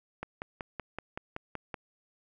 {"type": "click train", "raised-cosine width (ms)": 0.5, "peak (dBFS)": -21, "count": 9, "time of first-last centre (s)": [0.23, 1.742], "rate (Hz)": 5.29, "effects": []}